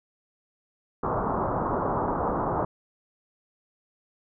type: low-pass noise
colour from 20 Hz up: white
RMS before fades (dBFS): -27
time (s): 1.03-2.65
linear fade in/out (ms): 5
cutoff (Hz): 1200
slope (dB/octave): 48
effects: none